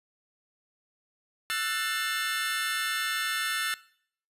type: chord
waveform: 25% pulse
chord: F# half-diminished seventh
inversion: third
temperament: just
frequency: 1332 / 1480 / 1776 / 2131 Hz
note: E6 / F#6 / A6 / C7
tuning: +18 / 0 / +16 / +31 cents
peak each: -30 / -31 / -28 / -33 dBFS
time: 1.5-3.74 s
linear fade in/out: 0 ms
effects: noise-tail reverb RT60 0.6 s tail -20 dB re dry + resampled to 32000 Hz